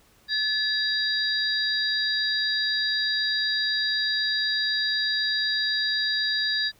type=tone cluster; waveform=sine; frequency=1726 / 3827 / 4755 Hz; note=A6 / A#7 / D8; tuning=-34 / +45 / +21 cents; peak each=-27 dBFS; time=0.28-6.72 s; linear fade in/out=50 ms; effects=pink hiss -59 dBFS RMS until 6.79 s